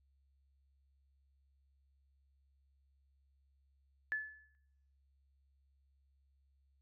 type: tone with exponential decay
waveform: sine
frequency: 1729 Hz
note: A6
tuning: 31 cents flat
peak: -31 dBFS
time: 4.12-4.55 s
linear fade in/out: 0 ms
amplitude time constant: 92 ms
effects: noise-tail reverb RT60 0.7 s tail -17 dB re dry + added 68 Hz sine -70 dBFS peak until 6.81 s